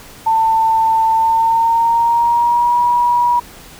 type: tone with pitch glide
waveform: sine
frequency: 894 to 963.7 Hz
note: A5 to B5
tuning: +27 to -43 cents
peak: -10 dBFS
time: 0.26-3.4 s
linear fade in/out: 10 ms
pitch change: +130 cents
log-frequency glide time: 1.14-2.78 s
effects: pink hiss -38 dBFS RMS until 3.79 s